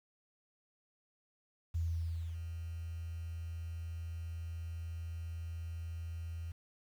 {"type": "tone with ADSR envelope", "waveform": "sine", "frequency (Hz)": 83, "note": "E2", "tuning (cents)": 12, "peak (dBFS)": -31, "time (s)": [1.74, 6.52], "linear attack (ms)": 14, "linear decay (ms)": 600, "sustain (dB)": -8, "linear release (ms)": 7, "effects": ["10-bit"]}